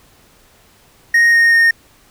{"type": "tone with pitch steps", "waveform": "triangle", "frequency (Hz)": [1864.7, 1852.9, 1841.2], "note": ["A#6", "A#6", "A#6"], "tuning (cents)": [0, -11, -22], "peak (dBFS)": -6, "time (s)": [1.14, 1.71], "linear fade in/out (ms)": 5, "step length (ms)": 190, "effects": ["pink hiss -50 dBFS RMS until 2.1 s"]}